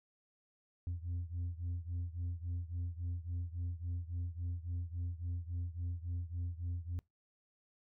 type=beating tone pair; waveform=sine; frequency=85.8 / 89.4 Hz; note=F2 / F2; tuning=-30 / +41 cents; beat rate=3.6 Hz; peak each=-37 / -39 dBFS; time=0.87-6.99 s; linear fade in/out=0 ms; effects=noise-tail reverb RT60 0.2 s tail -26 dB re dry + tanh soft clip ceiling -34 dBFS